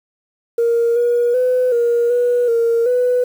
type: tone with pitch steps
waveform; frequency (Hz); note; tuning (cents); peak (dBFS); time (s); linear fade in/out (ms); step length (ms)
sine; 467.2 / 479.2 / 504 / 472.9 / 486.5 / 463.6 / 495.6; A#4 / A#4 / B4 / A#4 / B4 / A#4 / B4; +4 / +48 / +35 / +25 / -26 / -10 / +6; -11; 0.58-3.24; 5; 380
effects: tanh soft clip ceiling -9 dBFS + 7-bit